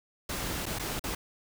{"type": "noise with dropouts", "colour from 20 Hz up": "pink", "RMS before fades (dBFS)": -34, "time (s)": [0.29, 1.15], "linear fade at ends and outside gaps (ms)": 5, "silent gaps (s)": [[0.657, 0.663], [0.788, 0.795], [0.995, 1.039]], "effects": []}